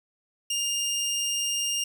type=tone; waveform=20% pulse; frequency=2815 Hz; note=F7; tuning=13 cents sharp; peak=-21 dBFS; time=0.5-1.84 s; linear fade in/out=5 ms; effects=none